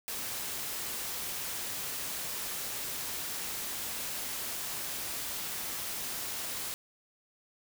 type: noise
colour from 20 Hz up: white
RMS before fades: -37 dBFS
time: 0.08-6.74 s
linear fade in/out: 0 ms
effects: none